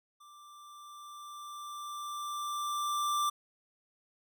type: tone with level ramp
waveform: square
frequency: 1179 Hz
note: D6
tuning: 6 cents sharp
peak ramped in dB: -54 to -28 dBFS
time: 0.2-3.3 s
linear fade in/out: 10 ms
effects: none